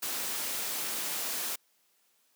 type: noise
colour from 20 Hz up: white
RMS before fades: -34 dBFS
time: 0.02-1.56 s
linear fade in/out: 10 ms
effects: white hiss -70 dBFS RMS until 2.35 s + high-pass 200 Hz 12 dB/octave